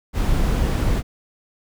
brown noise, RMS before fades -19 dBFS, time 0.13-1.03 s, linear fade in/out 50 ms, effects none

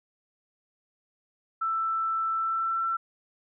sine tone with pitch glide, 1327 to 1344 Hz, E6 to E6, +11 to +33 cents, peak -25 dBFS, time 1.61-2.97 s, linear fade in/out 10 ms, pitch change +22 cents, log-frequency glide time 2.34-2.83 s, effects none

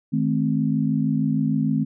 sine chord, A diminished, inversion second, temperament equal with one note detuned, 155.56 / 215.2 / 261.6 Hz, Eb3 / A3 / C4, 0 / -38 / 0 cents, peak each -23 dBFS, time 0.12-1.85 s, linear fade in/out 20 ms, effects none

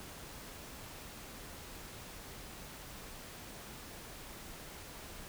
silence, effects pink hiss -49 dBFS RMS until 5.28 s

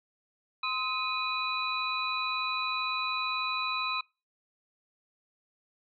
sine tone cluster, 1038 / 1271 / 2488 / 3949 Hz, C6 / D#6 / D#7 / B7, -14 / +36 / -1 / -1 cents, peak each -35 / -35 / -33 / -35 dBFS, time 0.63-4.01 s, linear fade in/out 5 ms, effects noise-tail reverb RT60 0.3 s tail -25 dB re dry

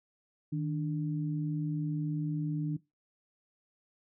sine tone pair together, 155.56 / 293.7 Hz, D#3 / D4, 0 / 0 cents, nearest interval major seventh, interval 1100 cents, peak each -31 / -35 dBFS, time 0.52-2.77 s, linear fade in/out 10 ms, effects noise-tail reverb RT60 0.2 s tail -19 dB re dry

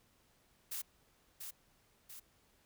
blue noise with echo, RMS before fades -41 dBFS, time 0.71-0.82 s, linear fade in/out 10 ms, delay 690 ms, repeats 2, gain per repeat -5 dB, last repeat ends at 2.2 s, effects pink hiss -71 dBFS RMS until 2.65 s

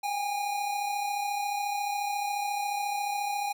square tone pair together, 784 / 818.2 Hz, G5 / G#5, 0 / -26 cents, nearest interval minor second, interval 74 cents, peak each -38 / -30 dBFS, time 0.03-3.53 s, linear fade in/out 10 ms, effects none

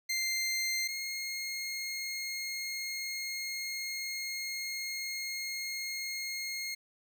20% pulse tone pair in turn, 2093 / 2143 Hz, C7 / C7, 0 / +41 cents, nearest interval unison, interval 41 cents, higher second, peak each -25 / -30 dBFS, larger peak first, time 0.09-0.88 / 0.88-6.75 s, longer second, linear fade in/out 10 ms, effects none

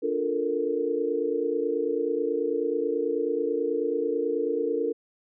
sine chord, Bb major seventh, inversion first, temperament just, 291.4 / 349.6 / 437 / 466.2 Hz, D4 / F4 / A4 / Bb4, -13 / +2 / -12 / 0 cents, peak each -32 / -32 / -29 / -27 dBFS, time 0.02-4.93 s, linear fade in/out 20 ms, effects none

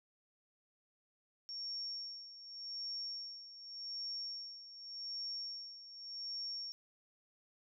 sine tone with tremolo, 5510 Hz, F8, 24 cents flat, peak -39 dBFS, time 1.49-6.72 s, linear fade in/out 0 ms, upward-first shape sine, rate 0.86 Hz, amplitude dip 75%, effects none

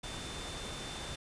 sine tone in noise, 3559 Hz, A7, 19 cents sharp, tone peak -47 dBFS, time 0.03-1.16 s, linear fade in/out 10 ms, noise pink, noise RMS -42 dBFS, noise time 0.03-1.16 s, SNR -8 dB, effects resampled to 22050 Hz

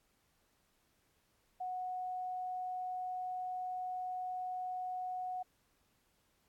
sine tone, 735 Hz, F#5, 12 cents flat, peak -37 dBFS, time 1.6-5.43 s, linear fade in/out 10 ms, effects pink hiss -75 dBFS RMS until 6.48 s + AAC 64 kbps

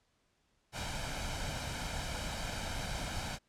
pink noise with comb filter, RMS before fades -38 dBFS, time 0.72-3.39 s, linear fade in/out 50 ms, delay 1.3 ms, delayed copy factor +0.6, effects pink hiss -75 dBFS RMS until 3.48 s + low-pass 8000 Hz 12 dB/octave

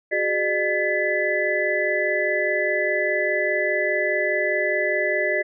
sine tone cluster, 369.2 / 414.1 / 605 / 1727 / 1999 Hz, F#4 / G#4 / D#5 / A6 / B6, -4 / -5 / -49 / -33 / +20 cents, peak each -28 / -30 / -24 / -27 / -24 dBFS, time 0.11-5.43 s, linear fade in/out 20 ms, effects none

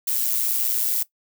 violet noise with amplitude modulation, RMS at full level -20 dBFS, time 0.07-1.03 s, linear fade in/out 5 ms, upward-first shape sine, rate 119 Hz, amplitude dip 60%, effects noise-tail reverb RT60 0.1 s tail -17 dB re dry

